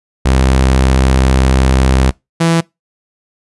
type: tone pair in turn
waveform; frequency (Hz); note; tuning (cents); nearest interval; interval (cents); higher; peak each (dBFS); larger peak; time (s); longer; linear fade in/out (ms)
sawtooth; 65.41 / 166.07; C2 / E3; 0 / +13; octave + major third; 1613; second; -4 / -5; first; 0.25-2.11 / 2.4-2.61; first; 10
effects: noise-tail reverb RT60 0.2 s tail -24 dB re dry + resampled to 24000 Hz